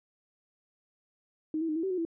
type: tone with pitch steps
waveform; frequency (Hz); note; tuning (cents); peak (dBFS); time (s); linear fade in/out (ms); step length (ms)
sine; 312.3 / 327.3 / 307.7 / 327.3 / 383 / 366.5 / 331.7; D#4 / E4 / D#4 / E4 / G4 / F#4 / E4; +7 / -12 / -19 / -12 / -40 / -16 / +11; -28; 1.54-2.051; 2; 73
effects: none